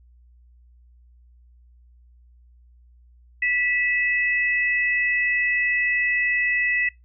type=tone pair together; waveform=sine; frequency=1966.8 / 2590 Hz; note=B6 / E7; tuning=-8 / -31 cents; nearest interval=perfect fourth; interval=477 cents; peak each=-20 / -26 dBFS; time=3.42-6.89 s; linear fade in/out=5 ms; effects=noise-tail reverb RT60 0.2 s tail -23 dB re dry + added 60 Hz sine -50 dBFS peak until 7.04 s